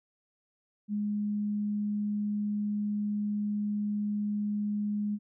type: tone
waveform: sine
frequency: 207.7 Hz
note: G#3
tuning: in tune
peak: -28 dBFS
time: 0.88-5.19 s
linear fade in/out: 50 ms
effects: none